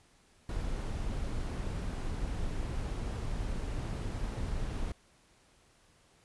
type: noise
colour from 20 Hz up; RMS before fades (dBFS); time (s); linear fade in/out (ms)
brown; -35; 0.49-4.92; 2
effects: pink hiss -65 dBFS RMS until 6.24 s + resampled to 24000 Hz